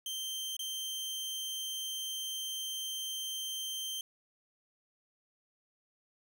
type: tone with dropouts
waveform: sawtooth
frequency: 3136 Hz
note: G7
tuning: in tune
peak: -33 dBFS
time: 0.06-4.01 s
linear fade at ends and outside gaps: 2 ms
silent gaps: 0.567-0.592 s
effects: none